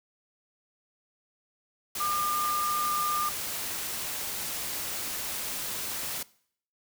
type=tone in noise; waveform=sine; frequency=1203 Hz; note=D6; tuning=41 cents sharp; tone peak=-27 dBFS; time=2-3.29 s; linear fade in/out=5 ms; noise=white; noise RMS=-34 dBFS; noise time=1.95-6.23 s; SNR=+4 dB; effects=noise-tail reverb RT60 0.6 s tail -21 dB re dry